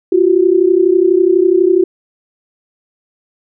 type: tone pair together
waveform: sine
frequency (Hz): 347.2 / 379.3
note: F4 / F#4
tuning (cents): -10 / +43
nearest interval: major second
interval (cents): 153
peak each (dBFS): -10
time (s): 0.12-1.84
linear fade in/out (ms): 5
effects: none